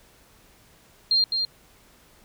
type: tone with echo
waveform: sine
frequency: 4197 Hz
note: C8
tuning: 5 cents sharp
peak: -17 dBFS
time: 1.11-1.24 s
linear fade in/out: 2 ms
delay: 210 ms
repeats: 1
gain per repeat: -5 dB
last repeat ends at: 1.45 s
effects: pink hiss -56 dBFS RMS until 2.24 s